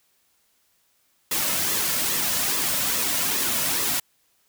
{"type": "noise with flanger", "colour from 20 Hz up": "white", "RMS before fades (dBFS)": -24, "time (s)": [1.31, 4], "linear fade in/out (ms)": 5, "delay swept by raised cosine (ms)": [1.3, 2.6], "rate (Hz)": 2.4, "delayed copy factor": -0.5, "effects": ["white hiss -66 dBFS RMS until 4.48 s"]}